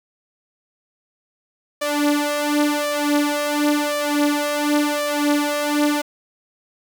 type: tone with flanger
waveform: sawtooth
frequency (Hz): 293.7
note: D4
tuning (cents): 0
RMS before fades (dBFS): -20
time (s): 1.81-6.02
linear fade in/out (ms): 10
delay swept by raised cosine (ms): 1.7 to 5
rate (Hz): 0.93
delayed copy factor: +0.8
effects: 7-bit